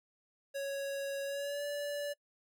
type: tone with pitch glide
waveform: square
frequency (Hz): 554.4 to 578.9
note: C#5 to D5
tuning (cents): 0 to -25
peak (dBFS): -36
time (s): 0.54-2.14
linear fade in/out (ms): 20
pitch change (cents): +75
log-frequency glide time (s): 1.24-1.65
effects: noise-tail reverb RT60 0.1 s tail -23 dB re dry